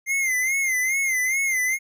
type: tone with vibrato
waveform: square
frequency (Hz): 2093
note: C7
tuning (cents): 0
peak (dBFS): -21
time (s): 0.06-1.79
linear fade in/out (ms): 50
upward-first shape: sine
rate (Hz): 2.4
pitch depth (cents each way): 84
effects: none